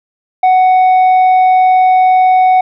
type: tone with tanh clipping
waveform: sine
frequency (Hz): 743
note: F#5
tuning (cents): +7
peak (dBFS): -6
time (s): 0.43-2.61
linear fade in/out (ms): 5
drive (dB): 4
effects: none